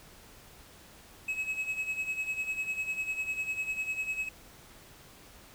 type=tone with tremolo; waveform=triangle; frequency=2565 Hz; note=E7; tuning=48 cents flat; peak=-27 dBFS; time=1.28-4.29 s; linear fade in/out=5 ms; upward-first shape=sine; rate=10 Hz; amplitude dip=70%; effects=pink hiss -54 dBFS RMS until 5.54 s